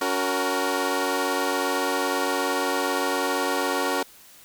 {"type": "chord", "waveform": "15% pulse", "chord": "F# major", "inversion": "second", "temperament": "equal with one note detuned", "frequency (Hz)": [281.9, 370, 466.2], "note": ["C#4", "F#4", "A#4"], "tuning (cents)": [29, 0, 0], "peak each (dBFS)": -21, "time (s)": [0.01, 4.03], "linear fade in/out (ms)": 5, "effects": ["white hiss -50 dBFS RMS until 4.44 s"]}